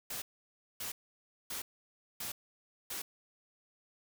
white noise bursts, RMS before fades -40 dBFS, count 5, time 0.1-3.02 s, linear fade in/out 5 ms, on 120 ms, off 580 ms, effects none

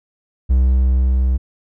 triangle tone with level ramp, 64.1 Hz, C2, 35 cents flat, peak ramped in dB -8 to -11 dBFS, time 0.49-1.38 s, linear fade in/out 20 ms, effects none

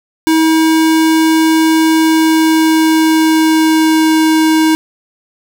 square tone with pitch glide, 320 to 316.7 Hz, D#4 to D#4, +49 to +31 cents, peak -8 dBFS, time 0.27-4.75 s, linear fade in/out 0 ms, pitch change -18 cents, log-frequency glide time 1.96-4.18 s, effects none

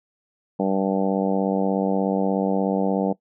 harmonic tone, 96.7 Hz, G2, 23 cents flat, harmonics 2 / 3 / 4 / 5 / 6 / 7 / 8 / 9, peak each -23 / -26 / -31 / -26 / -29 / -31 / -31 / -35 dBFS, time 0.59-3.13 s, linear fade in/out 10 ms, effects noise-tail reverb RT60 0.1 s tail -19 dB re dry

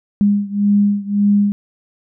sine beating tone pair, 203 / 204.8 Hz, G#3 / G#3, -39 / -24 cents, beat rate 1.8 Hz, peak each -14 / -16 dBFS, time 0.21-1.52 s, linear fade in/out 0 ms, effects none

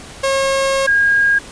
sawtooth / sine tone pair in turn, 542 / 1627.6 Hz, C#5 / G#6, -39 / -35 cents, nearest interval octave + perfect fifth, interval 1904 cents, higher second, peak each -10 dBFS, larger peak neither, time 0.23-0.87 / 0.87-1.39 s, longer first, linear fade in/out 10 ms, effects pink hiss -35 dBFS RMS until 1.51 s + resampled to 22050 Hz

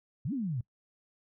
sine exponential two-way sweep, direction up then down, 107.6 to 297.1 to 110.6 Hz, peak -30 dBFS, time 0.25-0.61 s, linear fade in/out 5 ms, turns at 0.33 s, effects noise-tail reverb RT60 0.1 s tail -23 dB re dry

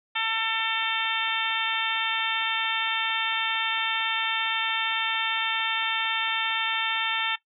harmonic tone, 447.8 Hz, A4, 30 cents sharp, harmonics 2 / 3 / 4 / 5 / 6 / 7 / 8, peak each -32 / -32 / -32 / -32 / -32 / -32 / -32 dBFS, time 0.15-7.36 s, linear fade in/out 10 ms, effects noise-tail reverb RT60 0.1 s tail -17 dB re dry

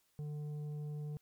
sine tone with tanh clipping, 149 Hz, D3, 25 cents sharp, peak -40 dBFS, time 0.19-1.17 s, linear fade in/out 0 ms, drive 7 dB, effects white hiss -75 dBFS RMS until 1.21 s + MP3 96 kbps

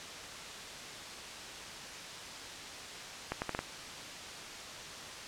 accelerating click train, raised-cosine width 0.5 ms, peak -18 dBFS, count 5, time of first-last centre 3.32-3.591 s, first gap 99 ms, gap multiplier 0.75, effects white hiss -44 dBFS RMS until 5.27 s + low-pass 6000 Hz 12 dB/octave

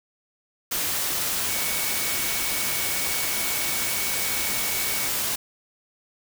sine tone in noise, 2240 Hz, C#7, 18 cents sharp, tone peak -34 dBFS, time 1.48-5.08 s, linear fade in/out 10 ms, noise white, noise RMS -26 dBFS, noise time 0.71-5.36 s, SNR -11 dB, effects none

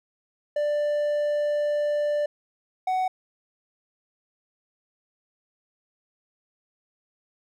triangle tone pair in turn, 590 / 745.9 Hz, D5 / F#5, +8 / +14 cents, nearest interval major third, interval 406 cents, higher second, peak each -20 dBFS, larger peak neither, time 0.56-2.26 / 2.87-3.08 s, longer first, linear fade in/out 5 ms, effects none

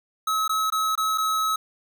square tone with dropouts, 1286 Hz, E6, 43 cents flat, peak -22 dBFS, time 0.27-1.56 s, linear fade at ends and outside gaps 5 ms, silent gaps 0.479-0.493 / 0.702-0.722 / 0.954-0.976 / 1.177-1.181 s, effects none

